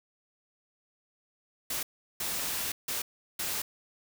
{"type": "noise bursts at uneven times", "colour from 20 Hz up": "white", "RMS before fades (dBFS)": -33, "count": 4, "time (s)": [[1.7, 1.83], [2.2, 2.72], [2.88, 3.02], [3.39, 3.62]], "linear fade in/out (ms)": 5, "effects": []}